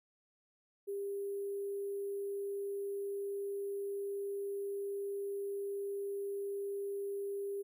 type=tone with sample-and-hold; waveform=sine; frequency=399.4 Hz; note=G4; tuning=32 cents sharp; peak=-36 dBFS; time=0.87-7.63 s; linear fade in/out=20 ms; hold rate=11025 Hz; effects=none